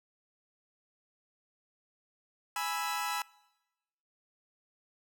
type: chord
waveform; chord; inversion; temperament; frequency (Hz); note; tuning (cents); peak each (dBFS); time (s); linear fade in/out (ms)
sawtooth; E major; first; equal; 830.6 / 987.8 / 1318.5; G#5 / B5 / E6; 0 / 0 / 0; -33; 2.56-3.22; 2
effects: noise-tail reverb RT60 1.0 s tail -23 dB re dry